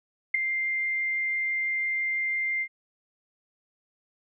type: tone with ADSR envelope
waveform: sine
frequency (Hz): 2098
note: C7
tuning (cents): +4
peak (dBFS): -15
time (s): 0.34-2.68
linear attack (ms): 8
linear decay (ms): 4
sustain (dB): -10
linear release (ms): 65
effects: none